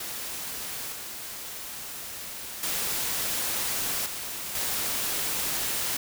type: noise with level steps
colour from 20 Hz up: white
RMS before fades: -35 / -38 / -29 / -35 / -29 dBFS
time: 0-5.97 s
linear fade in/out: 5 ms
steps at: 0.92 / 2.63 / 4.06 / 4.55 s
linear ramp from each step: 2 ms
effects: none